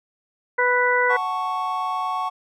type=harmonic tone; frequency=493.9 Hz; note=B4; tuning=in tune; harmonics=1 / 2 / 3 / 4; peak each=-22 / -22 / -22 / -22 dBFS; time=0.58-1.17 s; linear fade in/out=10 ms
type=chord; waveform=triangle; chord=F# minor; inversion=none; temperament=equal; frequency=740 / 880 / 1108.7 Hz; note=F#5 / A5 / C#6; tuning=0 / 0 / 0 cents; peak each=-26 / -28 / -23 dBFS; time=1.09-2.3 s; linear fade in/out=20 ms
effects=none